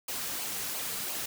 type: noise with flanger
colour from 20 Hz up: white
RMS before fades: -35 dBFS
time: 0.08-1.26 s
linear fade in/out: 5 ms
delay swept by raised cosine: 0.53 to 3.43 ms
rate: 2.9 Hz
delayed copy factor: -0.5
effects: none